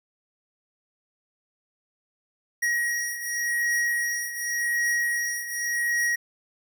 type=beating tone pair; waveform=square; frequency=1896 / 1896.88 Hz; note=A#6 / A#6; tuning=+29 / +30 cents; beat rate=0.88 Hz; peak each=-26 / -31 dBFS; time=2.62-6.16 s; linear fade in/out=10 ms; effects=none